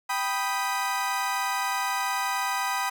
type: chord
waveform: 30% pulse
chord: G augmented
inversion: none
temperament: equal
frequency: 784 / 987.8 / 1244.5 Hz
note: G5 / B5 / D#6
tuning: 0 / 0 / 0 cents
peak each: -28 / -26 / -29 dBFS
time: 0.09-2.9 s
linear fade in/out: 10 ms
effects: none